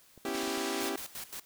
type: clicks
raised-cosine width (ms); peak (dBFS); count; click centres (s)
2; -39; 6; 0.177 / 0.287 / 0.352 / 0.433 / 0.478 / 0.577
type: chord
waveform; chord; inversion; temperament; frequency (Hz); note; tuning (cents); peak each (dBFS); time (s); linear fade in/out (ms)
sawtooth; C# half-diminished seventh; third; equal; 246.9 / 277.2 / 329.6 / 392; B3 / C#4 / E4 / G4; 0 / 0 / 0 / 0; -38 / -35 / -34 / -32; 0.25-0.96; 2
type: band-pass noise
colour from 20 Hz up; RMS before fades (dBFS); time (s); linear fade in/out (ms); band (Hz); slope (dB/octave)
white; -41; 0.33-0.91; 20; 1600 to 5600; 12
type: noise with tremolo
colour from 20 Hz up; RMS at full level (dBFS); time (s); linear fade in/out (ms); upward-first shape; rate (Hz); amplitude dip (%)
white; -41; 0.8-1.4; 5; square; 5.7; 80
effects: white hiss -61 dBFS RMS until 1.45 s